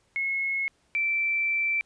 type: tone pair in turn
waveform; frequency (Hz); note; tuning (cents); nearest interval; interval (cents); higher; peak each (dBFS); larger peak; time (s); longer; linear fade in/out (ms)
sine; 2176 / 2336; C#7 / D7; -33 / -10; minor second; 123; second; -25 / -23; second; 0.16-0.68 / 0.95-1.81; second; 0
effects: pink hiss -67 dBFS RMS until 1.85 s + resampled to 22050 Hz